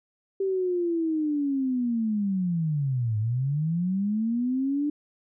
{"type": "linear two-way sweep", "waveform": "sine", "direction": "down then up", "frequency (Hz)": [391.4, 104.7, 297.8], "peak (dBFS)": -23, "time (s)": [0.4, 4.9], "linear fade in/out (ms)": 5, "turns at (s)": 3.18, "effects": []}